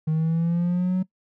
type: linear sweep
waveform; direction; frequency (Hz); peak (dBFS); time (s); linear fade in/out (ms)
triangle; up; 155.56 to 186.9; -17; 0.07-1.03; 10
effects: noise-tail reverb RT60 0.1 s tail -21 dB re dry + tanh soft clip ceiling -14 dBFS